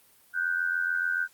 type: tone pair together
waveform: sine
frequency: 1462.1 / 1549 Hz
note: F#6 / G6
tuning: -21 / -21 cents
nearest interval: minor second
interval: 100 cents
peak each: -28 dBFS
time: 0.33-1.28 s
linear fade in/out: 50 ms
effects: white hiss -60 dBFS RMS until 1.33 s + Opus 32 kbps